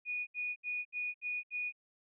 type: tone bursts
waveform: sine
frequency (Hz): 2463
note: D#7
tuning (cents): -18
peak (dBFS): -34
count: 6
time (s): 0.05-1.725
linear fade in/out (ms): 50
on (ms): 220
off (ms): 71
effects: none